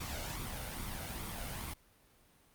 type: noise with flanger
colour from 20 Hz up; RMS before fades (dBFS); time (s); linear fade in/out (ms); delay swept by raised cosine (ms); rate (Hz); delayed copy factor
pink; -41; 0-1.74; 10; 0.85 to 1.42; 2.4; +0.5
effects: pink hiss -66 dBFS RMS until 2.54 s + Opus 48 kbps